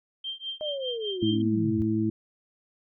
sine tone with tremolo, 3159 Hz, G7, 13 cents sharp, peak -29 dBFS, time 0.24-1.42 s, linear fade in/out 5 ms, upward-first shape triangle, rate 5 Hz, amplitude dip 100%
sine linear sweep, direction down, 622.3 to 77 Hz, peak -30 dBFS, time 0.61-1.82 s, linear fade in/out 0 ms
harmonic tone, 109.1 Hz, A2, 14 cents flat, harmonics 1 / 2 / 3, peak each -30 / -27 / -26 dBFS, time 1.22-2.1 s, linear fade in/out 5 ms
effects none

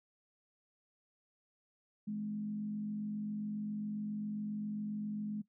sine tone with frequency modulation, 210.1 Hz, G#3, 20 cents sharp, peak -36 dBFS, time 2.07-5.42 s, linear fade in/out 10 ms, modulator 47.4 Hz, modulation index 0.38, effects noise-tail reverb RT60 0.1 s tail -17 dB re dry

